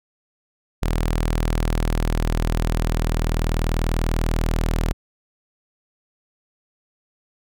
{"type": "tone", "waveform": "sawtooth", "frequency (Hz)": 40.21, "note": "E1", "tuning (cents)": -42, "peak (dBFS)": -15, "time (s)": [0.82, 4.93], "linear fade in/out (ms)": 10, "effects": []}